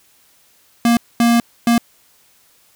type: tone bursts at uneven times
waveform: square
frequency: 234.8 Hz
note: A#3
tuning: 13 cents sharp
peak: -11 dBFS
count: 3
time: 0.85-0.97 / 1.2-1.4 / 1.67-1.78 s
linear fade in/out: 2 ms
effects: white hiss -54 dBFS RMS until 2.75 s